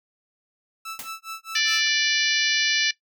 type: tone with tremolo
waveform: sawtooth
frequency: 1318.5 Hz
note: E6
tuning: in tune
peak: -27 dBFS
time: 0.85-1.88 s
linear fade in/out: 5 ms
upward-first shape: sine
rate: 4.8 Hz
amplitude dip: 100%
type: noise with exponential decay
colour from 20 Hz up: white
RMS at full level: -31 dBFS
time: 0.99-1.17 s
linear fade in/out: 2 ms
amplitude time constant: 38 ms
type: harmonic tone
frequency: 587.3 Hz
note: D5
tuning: in tune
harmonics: 3 / 4 / 5 / 6 / 7 / 8 / 9 / 10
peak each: -26 / -27 / -28 / -29 / -29 / -30 / -31 / -31 dBFS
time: 1.55-2.91 s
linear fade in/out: 5 ms
effects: noise-tail reverb RT60 0.1 s tail -17 dB re dry